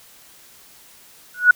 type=tone with exponential growth; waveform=sine; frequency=1465 Hz; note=F#6; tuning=18 cents flat; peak=-3 dBFS; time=1.34-1.51 s; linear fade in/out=5 ms; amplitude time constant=36 ms; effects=white hiss -48 dBFS RMS until 1.55 s